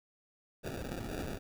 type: noise with sample-and-hold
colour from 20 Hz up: violet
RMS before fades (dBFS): -40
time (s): 0.63-1.39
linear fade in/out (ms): 20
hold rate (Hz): 1050
effects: none